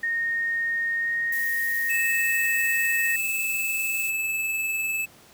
sine tone with pitch glide, 1849 to 1859.7 Hz, A#6 to A#6, -15 to -5 cents, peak -23 dBFS, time 0.03-3.16 s, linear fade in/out 5 ms, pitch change +10 cents, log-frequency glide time 1-1.1 s
violet noise, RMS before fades -35 dBFS, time 1.32-4.1 s, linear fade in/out 5 ms
square tone with tremolo, 2615 Hz, E7, 15 cents flat, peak -24 dBFS, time 1.89-5.06 s, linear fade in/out 20 ms, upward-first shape sine, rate 20 Hz, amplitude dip 30%
effects pink hiss -52 dBFS RMS until 5.33 s + high-pass 80 Hz 12 dB/octave

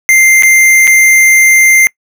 square tone with dropouts, 2093 Hz, C7, in tune, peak -4 dBFS, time 0.09-1.87 s, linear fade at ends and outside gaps 0 ms, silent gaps 0.424-0.433 / 0.871-0.876 s, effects noise-tail reverb RT60 0.1 s tail -24 dB re dry

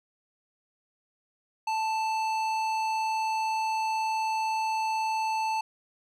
sine tone with tanh clipping, 881 Hz, A5, 2 cents sharp, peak -28 dBFS, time 1.67-5.61 s, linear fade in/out 5 ms, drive 15 dB, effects none

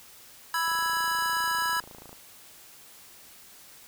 square chord, E major, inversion second, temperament equal, 987.8 / 1318.5 / 1661.2 Hz, B5 / E6 / G#6, 0 / 0 / 0 cents, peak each -30 / -32 / -30 dBFS, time 0.54-1.8 s, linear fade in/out 2 ms
click train, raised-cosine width 1 ms, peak -32 dBFS, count 41, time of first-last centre 0.68-2.129 s, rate 27.6 Hz
effects white hiss -51 dBFS RMS until 3.87 s

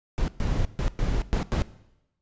brown noise bursts at uneven times, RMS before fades -24 dBFS, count 6, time 0.18-0.28 / 0.4-0.65 / 0.79-0.88 / 0.99-1.22 / 1.33-1.43 / 1.52-1.62 s, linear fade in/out 0 ms, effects noise-tail reverb RT60 0.9 s tail -18 dB re dry + resampled to 16000 Hz

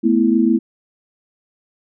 sine chord, A suspended second, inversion none, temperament equal, 220 / 246.9 / 329.6 Hz, A3 / B3 / E4, 0 / 0 / 0 cents, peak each -16 dBFS, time 0.03-0.59 s, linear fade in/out 20 ms, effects none

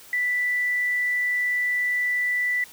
sine tone, 1975.5 Hz, B6, in tune, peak -21 dBFS, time 0.13-2.64 s, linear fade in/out 2 ms, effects white hiss -47 dBFS RMS until 2.72 s

